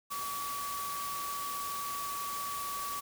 sine tone in noise, 1139 Hz, C#6, 47 cents sharp, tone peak -36 dBFS, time 0.1-3.01 s, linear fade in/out 20 ms, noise white, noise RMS -41 dBFS, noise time 0.1-3.01 s, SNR +2 dB, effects none

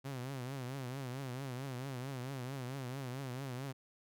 sawtooth tone with vibrato, 130.7 Hz, C3, 1 cent flat, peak -36 dBFS, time 0.04-3.73 s, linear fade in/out 20 ms, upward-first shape triangle, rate 4.5 Hz, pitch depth 140 cents each way, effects none

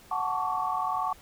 sine chord, D major seventh, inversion first, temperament equal with one note detuned, 740 / 880 / 1108.7 / 1149.2 Hz, F#5 / A5 / C#6 / D6, 0 / 0 / 0 / -38 cents, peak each -32 dBFS, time 0.11-1.13 s, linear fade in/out 5 ms, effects pink hiss -54 dBFS RMS until 1.21 s

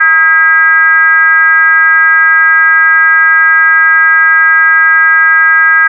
sine tone with frequency modulation, 1620 Hz, G#6, 43 cents flat, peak -3 dBFS, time 0-5.88 s, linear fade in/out 10 ms, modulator 349 Hz, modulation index 0.8, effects none

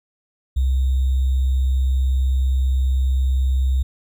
sine tone with sample-and-hold, 65.41 Hz, C2, in tune, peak -15 dBFS, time 0.56-3.83 s, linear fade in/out 10 ms, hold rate 3675 Hz, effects none

